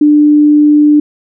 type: tone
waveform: sine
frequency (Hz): 297.3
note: D4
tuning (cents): +21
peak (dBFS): -3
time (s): 0.01-1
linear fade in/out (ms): 5
effects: none